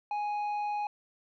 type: tone with tanh clipping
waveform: sine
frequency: 831 Hz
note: G#5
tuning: 1 cent sharp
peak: -31 dBFS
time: 0.11-0.87 s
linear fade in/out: 2 ms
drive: 6 dB
effects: none

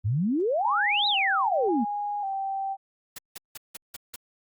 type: exponential two-way sweep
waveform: sine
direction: up then down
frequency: 93.8 to 4047 to 207.8 Hz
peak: -22 dBFS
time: 0.04-1.85 s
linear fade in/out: 20 ms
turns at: 1.07 s
type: tone with vibrato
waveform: sine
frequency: 801 Hz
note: G5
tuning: 37 cents sharp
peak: -27 dBFS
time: 0.6-2.77 s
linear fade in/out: 50 ms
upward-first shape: square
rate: 0.92 Hz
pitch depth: 47 cents each way
type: noise bursts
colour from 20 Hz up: white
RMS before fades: -38 dBFS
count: 6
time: 3.16-4.16 s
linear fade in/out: 5 ms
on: 25 ms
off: 170 ms
effects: Opus 48 kbps

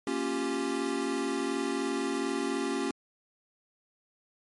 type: chord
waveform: square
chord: G half-diminished seventh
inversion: first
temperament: equal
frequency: 233.1 / 277.2 / 349.2 / 392 Hz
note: Bb3 / Db4 / F4 / G4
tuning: 0 / 0 / 0 / 0 cents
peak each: -38 / -33 / -36 / -35 dBFS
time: 0.07-2.91 s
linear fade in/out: 2 ms
effects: MP3 48 kbps

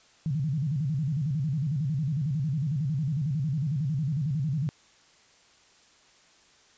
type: tone with vibrato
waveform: sine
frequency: 145.1 Hz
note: D3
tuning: 21 cents flat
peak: -25 dBFS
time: 0.26-4.69 s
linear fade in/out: 0 ms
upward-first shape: square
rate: 11 Hz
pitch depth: 170 cents each way
effects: white hiss -59 dBFS RMS until 6.77 s + resampled to 16000 Hz

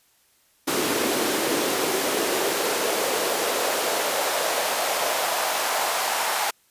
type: noise with high-pass filter sweep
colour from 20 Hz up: pink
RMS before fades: -24 dBFS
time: 0.67-6.51 s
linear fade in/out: 10 ms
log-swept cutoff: 300 to 830 Hz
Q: 2.3
effects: white hiss -62 dBFS RMS until 6.7 s + resampled to 32000 Hz

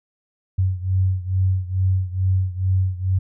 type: beating tone pair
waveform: sine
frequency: 93 / 95.3 Hz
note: F#2 / G2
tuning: +9 / -48 cents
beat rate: 2.3 Hz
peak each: -19 / -22 dBFS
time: 0.58-3.19 s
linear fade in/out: 10 ms
effects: none

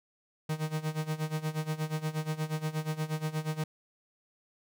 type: tone with tremolo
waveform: 45% pulse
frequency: 155.56 Hz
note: D#3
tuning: in tune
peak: -28 dBFS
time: 0.49-3.64 s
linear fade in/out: 5 ms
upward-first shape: sine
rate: 8.4 Hz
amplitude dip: 85%
effects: none

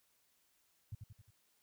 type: tone with echo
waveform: sine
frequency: 105.1 Hz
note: G#2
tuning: 21 cents sharp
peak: -40 dBFS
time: 0.92-0.95 s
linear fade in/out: 5 ms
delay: 89 ms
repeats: 4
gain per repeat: -5 dB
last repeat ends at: 1.306 s
effects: white hiss -75 dBFS RMS until 1.62 s

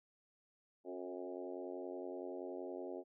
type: harmonic tone with a mistuned harmonic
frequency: 90.6 Hz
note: F#2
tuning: 36 cents flat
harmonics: 3 / 4 / 5 / 6 / 7 / 8 / 9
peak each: -50 / -46 / -50 / -51 / -51 / -58 / -58 dBFS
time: 0.84-3.04 s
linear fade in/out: 50 ms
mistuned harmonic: 5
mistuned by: -22 cents
effects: none

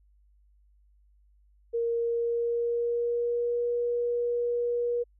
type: tone with pitch glide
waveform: sine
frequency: 466.2 to 479 Hz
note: A#4 to A#4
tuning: 0 to +47 cents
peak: -25 dBFS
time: 1.73-5.04 s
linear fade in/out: 20 ms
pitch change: +47 cents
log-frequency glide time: 1.89-3.67 s
effects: added 50 Hz sine -59 dBFS peak until 5.19 s

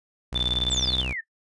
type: tone with pitch glide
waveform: sawtooth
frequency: 61.74 to 63.55 Hz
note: B1 to C2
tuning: 0 to -50 cents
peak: -25 dBFS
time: 0.32-1.13 s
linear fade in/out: 10 ms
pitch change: +50 cents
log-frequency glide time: 0.54-0.84 s
type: tone with tremolo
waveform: sine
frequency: 3532 Hz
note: A7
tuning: 6 cents sharp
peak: -20 dBFS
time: 0.35-1.03 s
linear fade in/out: 10 ms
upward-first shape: square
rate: 19 Hz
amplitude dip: 75%
type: exponential sweep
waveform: sine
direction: down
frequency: 8060 to 1740 Hz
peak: -29 dBFS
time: 0.7-1.21 s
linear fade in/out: 10 ms
effects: noise-tail reverb RT60 0.1 s tail -18 dB re dry + resampled to 24000 Hz

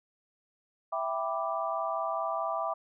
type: chord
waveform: sine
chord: E minor seventh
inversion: none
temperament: equal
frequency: 659.3 / 784 / 987.8 / 1174.7 Hz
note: E5 / G5 / B5 / D6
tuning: 0 / 0 / 0 / 0 cents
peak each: -33 / -36 / -37 / -34 dBFS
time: 0.92-2.74 s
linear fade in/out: 10 ms
effects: none

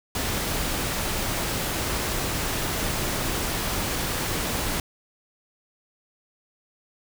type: noise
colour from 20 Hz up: pink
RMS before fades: -27 dBFS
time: 0.15-4.8 s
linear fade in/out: 2 ms
effects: none

